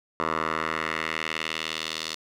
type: tone with band-pass filter sweep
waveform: 10% pulse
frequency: 79.8 Hz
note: D#2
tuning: 44 cents sharp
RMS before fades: -30 dBFS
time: 0.2-2.15 s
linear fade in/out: 0 ms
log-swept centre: 1100 to 4400 Hz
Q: 1.6
effects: none